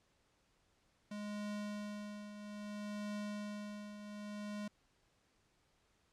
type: tone with tremolo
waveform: square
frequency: 207.7 Hz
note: G#3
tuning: in tune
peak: -40 dBFS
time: 1.11-4.68 s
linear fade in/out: 5 ms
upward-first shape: triangle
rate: 0.61 Hz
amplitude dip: 65%
effects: pink hiss -75 dBFS RMS until 6.12 s + low-pass 8000 Hz 12 dB/octave